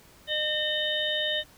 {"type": "harmonic tone with a mistuned harmonic", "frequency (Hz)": 608, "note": "D#5", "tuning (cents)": -40, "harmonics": [1, 3, 5, 6], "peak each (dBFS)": [-32, -32, -30, -30], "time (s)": [0.27, 1.44], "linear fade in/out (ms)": 50, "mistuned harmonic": 6, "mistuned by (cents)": 17, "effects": ["pink hiss -55 dBFS RMS until 1.57 s"]}